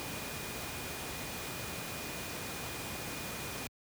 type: tone in noise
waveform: sine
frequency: 2447 Hz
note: D#7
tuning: 29 cents flat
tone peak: -49 dBFS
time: 0-3.67 s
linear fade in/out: 0 ms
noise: pink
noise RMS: -40 dBFS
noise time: 0-3.67 s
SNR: -12 dB
effects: high-pass 80 Hz 12 dB/octave